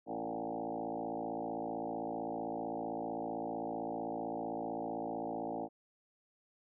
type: tone with frequency modulation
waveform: sine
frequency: 523.3 Hz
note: C5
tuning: in tune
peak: -36 dBFS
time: 0.06-5.69 s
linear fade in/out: 50 ms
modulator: 55.6 Hz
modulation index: 5.4
effects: none